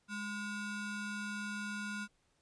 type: ring-modulated tone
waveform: square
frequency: 615 Hz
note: D#5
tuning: 20 cents flat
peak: -36 dBFS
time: 0.08-2.08 s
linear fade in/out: 50 ms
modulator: 822 Hz
effects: pink hiss -75 dBFS RMS until 2.41 s + resampled to 22050 Hz